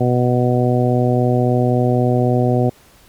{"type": "harmonic tone", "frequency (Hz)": 123.7, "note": "B2", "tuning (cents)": 3, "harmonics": [1, 2, 3, 4, 5, 6], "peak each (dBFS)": [-16, -19, -21, -22, -23, -24], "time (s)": [0, 2.7], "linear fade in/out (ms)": 10, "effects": ["pink hiss -49 dBFS RMS until 3.08 s", "Opus 48 kbps"]}